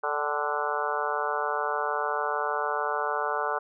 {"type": "harmonic tone with a mistuned harmonic", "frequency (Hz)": 146.7, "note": "D3", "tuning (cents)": -2, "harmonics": [3, 4, 5, 6, 7, 8, 9, 10], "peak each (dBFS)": [-34, -34, -34, -34, -34, -34, -34, -34], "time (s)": [0.03, 3.59], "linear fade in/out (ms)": 10, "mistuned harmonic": 5, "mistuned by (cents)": 52, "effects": []}